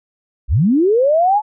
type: linear sweep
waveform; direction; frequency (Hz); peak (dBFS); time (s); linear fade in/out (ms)
sine; up; 41.08 to 869; -10; 0.48-1.42; 50
effects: none